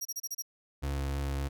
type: tone bursts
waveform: sawtooth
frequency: 5680 Hz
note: F8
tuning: 28 cents sharp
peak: -31 dBFS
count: 6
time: 0.01-0.423 s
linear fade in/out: 10 ms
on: 43 ms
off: 31 ms
type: tone with vibrato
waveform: 35% pulse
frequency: 69.3 Hz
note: C#2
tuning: in tune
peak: -29 dBFS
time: 0.82-1.49 s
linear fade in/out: 20 ms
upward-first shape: sine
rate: 3.3 Hz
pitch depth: 11 cents each way
effects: none